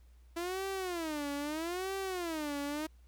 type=tone with vibrato; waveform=sawtooth; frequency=332.5 Hz; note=E4; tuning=15 cents sharp; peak=-31 dBFS; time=0.36-2.87 s; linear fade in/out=10 ms; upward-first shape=sine; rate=0.78 Hz; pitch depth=270 cents each way; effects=added 60 Hz sine -56 dBFS peak until 3.07 s + pink hiss -73 dBFS RMS until 3.07 s